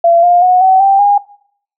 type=tone with pitch steps; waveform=sine; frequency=680 / 704.8 / 730.5 / 757.1 / 784.7 / 813.3 Hz; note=F5 / F5 / F#5 / F#5 / G5 / G#5; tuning=-46 / +16 / -22 / +40 / +2 / -36 cents; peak=-5 dBFS; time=0.04-1.18 s; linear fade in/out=5 ms; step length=190 ms; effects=noise-tail reverb RT60 0.6 s tail -20 dB re dry